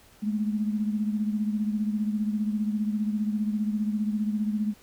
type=beating tone pair; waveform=sine; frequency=210 / 225 Hz; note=G#3 / A3; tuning=+19 / +39 cents; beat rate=15 Hz; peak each=-25 / -32 dBFS; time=0.22-4.74 s; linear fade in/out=20 ms; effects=pink hiss -56 dBFS RMS until 4.82 s